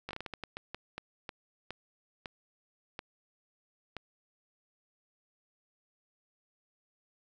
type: slowing click train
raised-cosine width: 0.3 ms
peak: -23 dBFS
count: 16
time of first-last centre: 0.09-3.967 s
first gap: 18 ms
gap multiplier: 1.33
effects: none